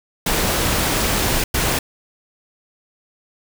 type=noise bursts at uneven times; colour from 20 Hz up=pink; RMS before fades=-19 dBFS; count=2; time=0.26-1.44 / 1.54-1.79 s; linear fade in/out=5 ms; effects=none